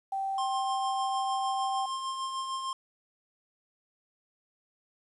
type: tone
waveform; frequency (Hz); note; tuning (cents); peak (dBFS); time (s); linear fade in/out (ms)
sine; 778; G5; -13; -29; 0.12-1.86; 5
type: tone with tremolo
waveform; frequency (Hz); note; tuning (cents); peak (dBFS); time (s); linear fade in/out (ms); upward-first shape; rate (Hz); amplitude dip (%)
square; 1060; C6; +22; -31; 0.38-2.73; 2; triangle; 6.6; 45
effects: resampled to 24000 Hz + 10-bit